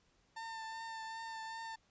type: tone with vibrato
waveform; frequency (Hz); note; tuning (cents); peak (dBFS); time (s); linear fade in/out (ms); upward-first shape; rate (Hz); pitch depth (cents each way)
30% pulse; 898; A5; +35; -40; 0.36-1.76; 10; triangle; 2.6; 22
effects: pink hiss -73 dBFS RMS until 1.9 s + resampled to 16000 Hz

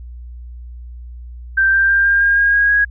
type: tone with pitch steps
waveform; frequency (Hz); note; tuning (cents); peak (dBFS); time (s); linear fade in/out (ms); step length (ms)
sine; 1568 / 1579.8 / 1591.7 / 1603.7 / 1615.8 / 1628 / 1640.3 / 1652.6; G6 / G6 / G6 / G6 / G#6 / G#6 / G#6 / G#6; 0 / +13 / +26 / +39 / -48 / -35 / -22 / -9; -10; 1.57-2.85; 10; 160
effects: added 60 Hz sine -30 dBFS peak until 2.9 s

